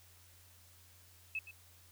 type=tone with echo; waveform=sine; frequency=2596 Hz; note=E7; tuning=27 cents flat; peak=-35 dBFS; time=1.35-1.39 s; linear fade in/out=2 ms; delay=120 ms; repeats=1; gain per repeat=-13 dB; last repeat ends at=1.51 s; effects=added 88 Hz sine -63 dBFS peak until 1.91 s + white hiss -63 dBFS RMS until 1.91 s